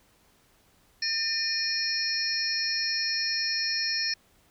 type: tone cluster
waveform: sine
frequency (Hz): 1809 / 2445 / 4304 / 5220 / 5570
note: A6 / D#7 / C8 / E8 / F8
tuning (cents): +48 / -31 / +48 / -18 / -5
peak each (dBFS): -33 / -36 / -34 / -30 / -31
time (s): 1.02-4.14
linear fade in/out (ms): 5
effects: pink hiss -63 dBFS RMS until 4.5 s